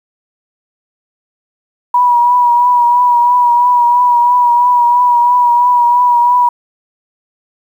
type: tone with vibrato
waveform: sine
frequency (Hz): 970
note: B5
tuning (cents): -31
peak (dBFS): -6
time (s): 1.94-6.49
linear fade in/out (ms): 5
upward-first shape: triangle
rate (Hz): 3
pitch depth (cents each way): 36
effects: 7-bit